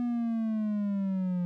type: linear sweep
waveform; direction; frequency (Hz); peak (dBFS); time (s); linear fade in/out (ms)
triangle; down; 243.7 to 175.5; -25; 0-1.45; 0
effects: none